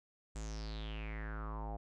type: tone with low-pass filter sweep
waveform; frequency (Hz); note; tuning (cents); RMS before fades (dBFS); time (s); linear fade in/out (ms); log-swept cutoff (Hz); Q
square; 53.8; A1; -38; -42; 0.35-1.77; 10; 7800 to 720; 6.7
effects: none